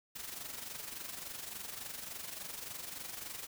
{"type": "noise with amplitude modulation", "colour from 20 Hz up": "white", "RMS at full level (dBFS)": -42, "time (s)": [0.15, 3.47], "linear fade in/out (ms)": 10, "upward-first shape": "sine", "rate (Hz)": 23.5, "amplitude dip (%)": 60, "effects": []}